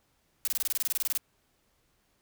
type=noise bursts; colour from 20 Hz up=blue; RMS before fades=-29 dBFS; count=15; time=0.45-1.175 s; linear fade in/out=0 ms; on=25 ms; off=25 ms; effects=pink hiss -71 dBFS RMS until 2.21 s